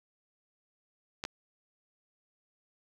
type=clicks; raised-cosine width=0.2 ms; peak=-18 / -18 dBFS; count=2; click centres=1.239 / 1.251 s; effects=none